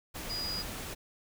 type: tone in noise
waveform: sine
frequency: 4900 Hz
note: D#8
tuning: 27 cents flat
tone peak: -34 dBFS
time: 0.29-0.63 s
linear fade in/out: 20 ms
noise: pink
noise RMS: -40 dBFS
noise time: 0.14-0.95 s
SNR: +3 dB
effects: none